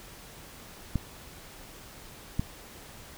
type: clicks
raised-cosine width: 5 ms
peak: -14 dBFS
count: 2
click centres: 0.957 / 2.395 s
effects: pink hiss -48 dBFS RMS until 3.17 s